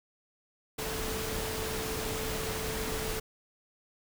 sine tone in noise, 440 Hz, A4, in tune, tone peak -38 dBFS, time 0.78-3.2 s, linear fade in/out 10 ms, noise pink, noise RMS -35 dBFS, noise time 0.78-3.2 s, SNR -6 dB, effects none

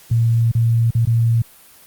sine tone with dropouts, 115.6 Hz, A#2, 14 cents flat, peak -12 dBFS, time 0.11-1.42 s, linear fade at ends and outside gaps 5 ms, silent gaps 0.516-0.55 / 0.907-0.95 / 1.053-1.071 s, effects white hiss -46 dBFS RMS until 1.86 s + Opus 48 kbps

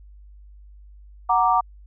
sine chord, Gb augmented, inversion none, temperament equal, 740 / 932.3 / 1174.7 Hz, Gb5 / Bb5 / D6, 0 / 0 / 0 cents, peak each -20 dBFS, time 1.29-1.61 s, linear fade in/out 10 ms, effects added 50 Hz sine -43 dBFS peak until 1.86 s

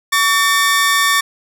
sawtooth tone pair together, 1133.9 / 1800 Hz, C#6 / A6, +39 / +39 cents, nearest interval minor sixth, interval 800 cents, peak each -11 dBFS, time 0.12-1.21 s, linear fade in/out 10 ms, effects none

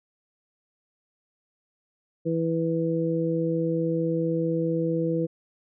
harmonic tone, 164.5 Hz, E3, 3 cents flat, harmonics 1 / 2 / 3, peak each -27 / -27 / -27 dBFS, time 2.25-5.27 s, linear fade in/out 20 ms, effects none

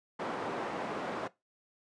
white band-pass noise, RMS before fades -37 dBFS, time 0.19-1.28 s, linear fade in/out 10 ms, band 200 to 920 Hz, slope 12 dB/octave, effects noise-tail reverb RT60 0.2 s tail -19 dB re dry + resampled to 22050 Hz

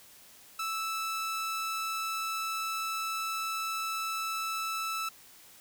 sawtooth tone, 1315 Hz, E6, 5 cents flat, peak -28 dBFS, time 0.59-5.09 s, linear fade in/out 5 ms, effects white hiss -55 dBFS RMS until 5.6 s

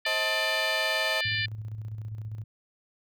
harmonic tone, 593 Hz, D5, 17 cents sharp, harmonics 3 / 4 / 5 / 6 / 7 / 8, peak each -30 / -32 / -34 / -36 / -37 / -38 dBFS, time 0.05-1.46 s, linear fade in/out 5 ms
35% pulse chord, A diminished, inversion first, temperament just, 528 / 633.6 / 880 Hz, C5 / Eb5 / A5, +16 / +31 / 0 cents, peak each -35 / -30 / -35 dBFS, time 0.06-1.21 s, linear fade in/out 5 ms
sine tone with tremolo, 107.9 Hz, A2, 33 cents flat, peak -32 dBFS, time 1.25-2.44 s, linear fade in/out 5 ms, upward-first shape square, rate 15 Hz, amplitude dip 45%
effects none

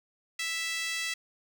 5% pulse tone with high-pass filter, 659.3 Hz, E5, in tune, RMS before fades -33 dBFS, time 0.39-1.14 s, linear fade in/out 5 ms, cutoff 2100 Hz, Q 2.9, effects none

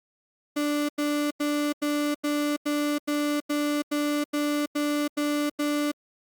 35% pulse tone bursts, 293.7 Hz, D4, in tune, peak -22 dBFS, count 13, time 0.56-5.918 s, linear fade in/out 10 ms, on 330 ms, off 89 ms, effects Opus 48 kbps

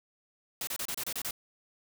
white noise bursts, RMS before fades -35 dBFS, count 8, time 0.61-1.309 s, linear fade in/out 2 ms, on 62 ms, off 29 ms, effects none

